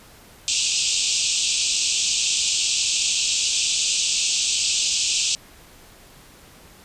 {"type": "band-pass noise", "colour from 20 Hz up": "white", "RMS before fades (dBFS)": -22, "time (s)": [0.48, 5.35], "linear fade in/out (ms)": 0, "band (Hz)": [2500, 8100], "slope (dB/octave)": 96, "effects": ["pink hiss -48 dBFS RMS until 6.84 s", "resampled to 32000 Hz"]}